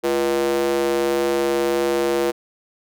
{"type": "tone with high-pass filter", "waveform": "square", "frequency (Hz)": 69.3, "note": "C#2", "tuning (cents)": 0, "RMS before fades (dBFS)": -20, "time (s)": [0.03, 2.32], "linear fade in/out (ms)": 20, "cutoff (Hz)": 410, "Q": 5.7, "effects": []}